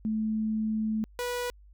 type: tone pair in turn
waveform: sine / sawtooth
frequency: 217.8 / 488.9 Hz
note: A3 / B4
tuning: -17 / -18 cents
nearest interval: octave + major second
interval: 1399 cents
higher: second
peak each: -26 dBFS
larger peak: neither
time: 0.05-1.04 / 1.19-1.5 s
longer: first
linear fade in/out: 0 ms
effects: added 50 Hz sine -51 dBFS peak until 1.73 s